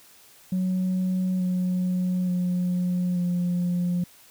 sine tone with pitch steps, 185 / 182.24 / 179.53 / 176.85 Hz, F#3 / F#3 / F3 / F3, 0 / -26 / +48 / +22 cents, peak -20 dBFS, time 0.52-4.04 s, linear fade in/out 5 ms, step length 880 ms, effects tanh soft clip ceiling -20 dBFS + white hiss -53 dBFS RMS until 4.3 s

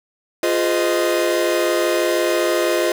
45% pulse chord, F minor seventh, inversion none, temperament equal with one note detuned, 349.2 / 415.3 / 509.8 / 622.3 Hz, F4 / Ab4 / C5 / Eb5, 0 / 0 / -45 / 0 cents, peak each -20 / -25 / -23 / -21 dBFS, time 0.43-2.92 s, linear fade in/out 2 ms, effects none

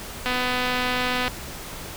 click train, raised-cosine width 0.3 ms, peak -9 dBFS, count 256, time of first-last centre 0.26-1.28 s, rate 250 Hz, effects pink hiss -36 dBFS RMS until 1.96 s

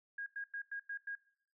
sine tone bursts, 1633 Hz, G#6, 30 cents flat, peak -39 dBFS, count 6, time 0.18-1.153 s, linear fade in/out 5 ms, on 83 ms, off 95 ms, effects noise-tail reverb RT60 0.6 s tail -19 dB re dry

